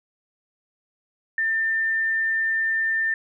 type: tone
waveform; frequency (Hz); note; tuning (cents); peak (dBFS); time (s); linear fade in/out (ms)
sine; 1795; A6; +34; -20; 1.38-3.14; 2
effects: none